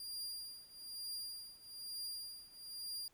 sawtooth tone with tremolo, 4796 Hz, D8, 36 cents sharp, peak -38 dBFS, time 0-3.08 s, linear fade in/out 2 ms, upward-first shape triangle, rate 1.1 Hz, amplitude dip 90%, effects pink hiss -72 dBFS RMS until 3.13 s

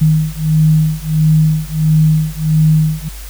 sine beating tone pair, 155.5 / 157 Hz, D#3 / D#3, -1 / +16 cents, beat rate 1.5 Hz, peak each -12 dBFS, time 0.01-3.09 s, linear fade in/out 10 ms, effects added 50 Hz sine -27 dBFS peak until 3.29 s + white hiss -35 dBFS RMS until 3.29 s

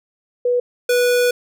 sine / square tone pair in turn, 490 / 490 Hz, B4 / B4, -14 / -14 cents, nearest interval unison, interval 0 cents, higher neither, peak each -14 dBFS, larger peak neither, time 0.45-0.6 / 0.89-1.31 s, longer second, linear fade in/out 5 ms, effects none

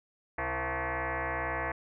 sine tone with frequency modulation, 531 Hz, C5, 25 cents sharp, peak -30 dBFS, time 0.38-1.72 s, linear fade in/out 5 ms, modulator 200 Hz, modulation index 7.8, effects none

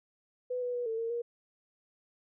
sine tone with pitch steps, 499 / 491.6 / 486.5 / 448.2 / 457.8 / 473.4 Hz, B4 / B4 / B4 / A4 / A#4 / A#4, +18 / -8 / -26 / +32 / -31 / +27 cents, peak -31 dBFS, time 0.5-1.22 s, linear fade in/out 10 ms, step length 120 ms, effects none

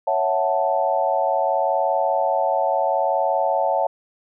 sine chord, F# minor seventh, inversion second, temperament equal, 554.4 / 659.3 / 740 / 880 Hz, C#5 / E5 / F#5 / A5, 0 / 0 / 0 / 0 cents, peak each -23 dBFS, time 0.07-3.87 s, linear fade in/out 5 ms, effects none

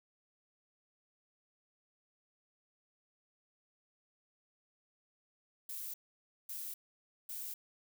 violet noise bursts, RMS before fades -43 dBFS, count 3, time 5.69-7.54 s, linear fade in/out 5 ms, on 250 ms, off 550 ms, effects none

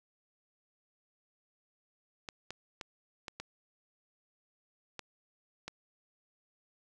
clicks, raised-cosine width 0.2 ms, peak -23 dBFS, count 7, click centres 2.288 / 2.506 / 2.812 / 3.282 / 3.4 / 4.993 / 5.68 s, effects none

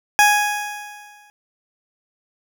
20% pulse tone with exponential decay, 830.6 Hz, G#5, in tune, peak -4 dBFS, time 0.19-1.3 s, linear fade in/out 0 ms, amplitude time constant 240 ms, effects none

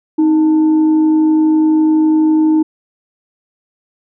sine tone with frequency modulation, 313 Hz, D#4, 10 cents sharp, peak -8 dBFS, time 0.18-2.63 s, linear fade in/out 10 ms, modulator 574 Hz, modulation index 0.22, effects none

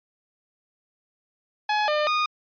sawtooth tone with pitch steps, 844 / 602 / 1230 Hz, G#5 / D5 / D#6, +28 / +43 / -20 cents, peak -17 dBFS, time 1.69-2.26 s, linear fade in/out 5 ms, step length 190 ms, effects resampled to 11025 Hz

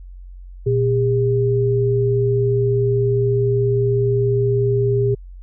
sine tone pair together, 120.16 / 403.4 Hz, B2 / G4, -47 / +50 cents, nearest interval octave + major sixth, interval 2097 cents, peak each -17 dBFS, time 0.66-5.15 s, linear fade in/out 10 ms, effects added 45 Hz sine -34 dBFS peak until 5.42 s

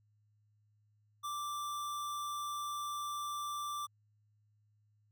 square tone, 1174.7 Hz, D6, in tune, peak -38 dBFS, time 1.23-3.87 s, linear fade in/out 20 ms, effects added 105 Hz sine -69 dBFS peak until 5.11 s

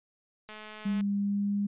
click train, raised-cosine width 0.3 ms, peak -29 dBFS, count 112, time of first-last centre 0.49-1.009 s, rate 214 Hz
sine tone with pitch glide, 201.2 to 202.6 Hz, G3 to G#3, +45 to -43 cents, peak -26 dBFS, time 0.85-1.67 s, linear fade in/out 10 ms, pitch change +12 cents, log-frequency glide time 1.18-1.53 s
effects resampled to 8000 Hz

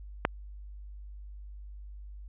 click, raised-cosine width 0.5 ms, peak -8 dBFS, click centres 0.251 s, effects added 50 Hz sine -42 dBFS peak until 2.28 s + resampled to 8000 Hz

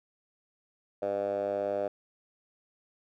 10% pulse tone with band-pass filter, 100.5 Hz, G2, 44 cents sharp, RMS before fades -31 dBFS, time 1.02-1.88 s, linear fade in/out 5 ms, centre 590 Hz, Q 4.8, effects none

